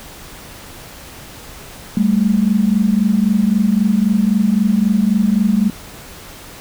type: tone pair together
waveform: sine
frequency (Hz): 196 / 219.8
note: G3 / A3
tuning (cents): 0 / -2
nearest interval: major second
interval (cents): 198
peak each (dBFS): -14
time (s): 1.97-5.7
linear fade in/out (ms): 2
effects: pink hiss -36 dBFS RMS until 6.6 s